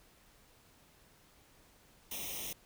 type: noise with comb filter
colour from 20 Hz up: white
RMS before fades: -41 dBFS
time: 2.11-2.53 s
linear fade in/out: 5 ms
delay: 0.33 ms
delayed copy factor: +0.95
effects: pink hiss -64 dBFS RMS until 2.65 s